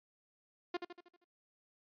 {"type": "tone with echo", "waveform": "sawtooth", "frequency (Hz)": 352.1, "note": "F4", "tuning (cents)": 14, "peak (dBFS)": -30, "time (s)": [0.74, 0.77], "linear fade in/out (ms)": 5, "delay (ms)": 79, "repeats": 6, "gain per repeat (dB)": -6, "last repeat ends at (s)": 1.244, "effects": ["noise-tail reverb RT60 0.1 s tail -24 dB re dry", "resampled to 11025 Hz"]}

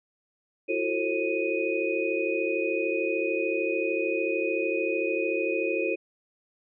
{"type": "tone cluster", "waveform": "sine", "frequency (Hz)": [335.3, 368.7, 445.9, 537, 2490], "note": ["E4", "F#4", "A4", "C5", "D#7"], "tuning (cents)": [30, -6, 23, 45, 1], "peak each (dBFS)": -31, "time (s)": [0.68, 5.96], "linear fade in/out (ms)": 20, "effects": []}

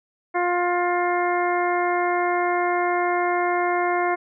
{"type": "harmonic tone", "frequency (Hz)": 353.2, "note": "F4", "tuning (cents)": 20, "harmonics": [1, 2, 3, 4, 5, 6], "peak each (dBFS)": [-24, -23, -27, -31, -32, -30], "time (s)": [0.34, 4.16], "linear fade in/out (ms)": 20, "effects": []}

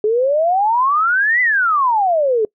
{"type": "exponential two-way sweep", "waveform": "sine", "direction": "up then down", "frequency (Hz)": [415.3, 2030, 415.3], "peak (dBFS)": -12, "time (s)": [0.04, 2.45], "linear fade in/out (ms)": 2, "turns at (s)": 1.41, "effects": ["noise-tail reverb RT60 0.1 s tail -25 dB re dry"]}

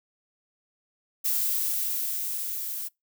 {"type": "noise with level ramp", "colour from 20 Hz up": "violet", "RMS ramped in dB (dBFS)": [-25, -34], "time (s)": [1.24, 2.89], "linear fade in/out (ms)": 20, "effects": ["noise-tail reverb RT60 0.2 s tail -26 dB re dry"]}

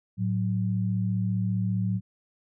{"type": "tone pair together", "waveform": "sine", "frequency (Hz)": [110, 185], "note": ["A2", "F#3"], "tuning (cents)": [0, 0], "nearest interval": "major sixth", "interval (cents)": 900, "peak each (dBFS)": [-26, -27], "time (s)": [0.17, 2.01], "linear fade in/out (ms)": 50, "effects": []}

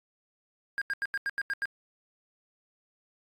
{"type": "tone bursts", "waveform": "triangle", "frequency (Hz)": 1617, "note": "G#6", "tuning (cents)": -47, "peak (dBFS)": -26, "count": 8, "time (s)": [0.78, 1.655], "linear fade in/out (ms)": 0, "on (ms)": 35, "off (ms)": 85, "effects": ["AAC 32 kbps"]}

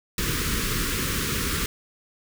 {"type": "band-stop noise", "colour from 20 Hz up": "pink", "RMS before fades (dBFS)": -26, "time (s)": [0.18, 1.66], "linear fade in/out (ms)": 2, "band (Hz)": [470, 1100], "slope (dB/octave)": 48, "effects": []}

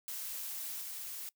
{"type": "noise with level steps", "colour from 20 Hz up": "blue", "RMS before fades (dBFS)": [-41, -43], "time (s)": [0.08, 1.29], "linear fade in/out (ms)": 0, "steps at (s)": 0.81, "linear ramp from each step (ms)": 2, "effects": ["noise-tail reverb RT60 0.1 s tail -22 dB re dry"]}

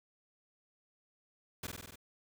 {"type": "noise with echo", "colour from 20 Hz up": "pink", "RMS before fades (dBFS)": -41, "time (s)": [1.63, 1.67], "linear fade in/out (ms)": 5, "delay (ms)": 48, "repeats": 6, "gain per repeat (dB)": -2, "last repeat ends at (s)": 1.958, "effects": []}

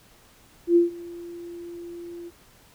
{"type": "tone with ADSR envelope", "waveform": "sine", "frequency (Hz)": 344.2, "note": "F4", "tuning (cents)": -25, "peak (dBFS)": -12, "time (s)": [0.67, 2.31], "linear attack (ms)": 89, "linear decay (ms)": 140, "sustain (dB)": -23, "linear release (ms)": 37, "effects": ["pink hiss -55 dBFS RMS until 2.74 s"]}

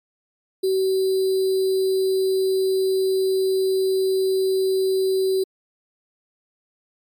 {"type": "tone with sample-and-hold", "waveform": "sine", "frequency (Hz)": 380, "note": "F#4", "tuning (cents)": 46, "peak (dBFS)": -17, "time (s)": [0.63, 5.44], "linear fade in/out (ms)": 10, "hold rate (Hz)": 4410, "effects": ["MP3 96 kbps"]}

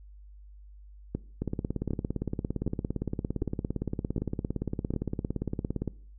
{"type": "two click trains", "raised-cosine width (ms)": 3, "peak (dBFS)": [-17, -17], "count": [79, 6], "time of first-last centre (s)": [[1.42, 5.877], [1.15, 4.938]], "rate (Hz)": [17.5, 1.32], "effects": ["noise-tail reverb RT60 0.5 s tail -21 dB re dry", "added 50 Hz sine -47 dBFS peak until 6.18 s"]}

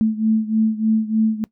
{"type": "beating tone pair", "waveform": "sine", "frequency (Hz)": [218.5, 221.8], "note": ["A3", "A3"], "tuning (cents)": [-12, 14], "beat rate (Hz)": 3.3, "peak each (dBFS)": [-17, -20], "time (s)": [0.01, 1.44], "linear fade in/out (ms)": 0, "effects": ["noise-tail reverb RT60 0.1 s tail -21 dB re dry"]}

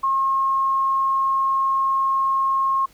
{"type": "tone", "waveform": "sine", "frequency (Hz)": 1077, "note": "C6", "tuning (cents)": 50, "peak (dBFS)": -17, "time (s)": [0.03, 2.86], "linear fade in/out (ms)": 10, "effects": ["pink hiss -54 dBFS RMS until 2.93 s"]}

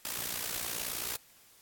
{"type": "noise with amplitude modulation", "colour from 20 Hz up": "white", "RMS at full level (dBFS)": -33, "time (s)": [0.05, 1.16], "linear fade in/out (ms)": 0, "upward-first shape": "sine", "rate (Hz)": 59, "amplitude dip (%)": 75, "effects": ["white hiss -60 dBFS RMS until 1.61 s", "AAC 64 kbps"]}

